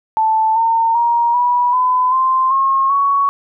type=tone with pitch steps; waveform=sine; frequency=880 / 910.5 / 942.1 / 974.7 / 1008.5 / 1043.5 / 1079.7 / 1117.1 Hz; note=A5 / A#5 / A#5 / B5 / B5 / C6 / C#6 / C#6; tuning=0 / -41 / +18 / -23 / +36 / -5 / -46 / +13 cents; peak=-11 dBFS; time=0.17-3.29 s; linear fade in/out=0 ms; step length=390 ms; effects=none